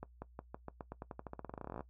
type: accelerating click train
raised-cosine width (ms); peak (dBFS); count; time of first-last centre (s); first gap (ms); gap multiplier
1; -29; 27; 0.03-1.807; 190; 0.9
effects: noise-tail reverb RT60 0.1 s tail -18 dB re dry + added 60 Hz sine -58 dBFS peak until 1.89 s